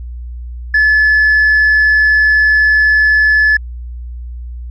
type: tone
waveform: sine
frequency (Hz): 1724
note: A6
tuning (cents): -36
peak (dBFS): -5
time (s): 0.74-3.57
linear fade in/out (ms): 5
effects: tanh soft clip ceiling -5 dBFS + added 60 Hz sine -23 dBFS peak until 4.7 s